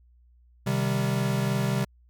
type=chord; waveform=square; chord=C minor; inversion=none; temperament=equal with one note detuned; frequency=130.81 / 154.13 / 196 Hz; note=C3 / Eb3 / G3; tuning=0 / -16 / 0 cents; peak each=-27 / -32 / -29 dBFS; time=0.66-1.85 s; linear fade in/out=10 ms; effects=added 60 Hz sine -55 dBFS peak until 2.09 s